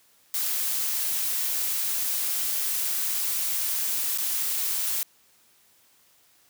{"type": "noise with dropouts", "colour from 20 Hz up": "blue", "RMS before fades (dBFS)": -27, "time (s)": [0.34, 5.03], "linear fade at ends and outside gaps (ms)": 1, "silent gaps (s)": [4.176, 4.184], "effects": ["white hiss -61 dBFS RMS until 6.49 s", "high-pass 60 Hz 12 dB/octave"]}